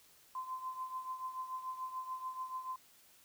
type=tone with tremolo; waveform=sine; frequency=1032 Hz; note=C6; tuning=24 cents flat; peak=-36 dBFS; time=0.35-2.76 s; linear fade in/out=2 ms; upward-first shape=triangle; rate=6.9 Hz; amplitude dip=75%; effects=white hiss -64 dBFS RMS until 3.24 s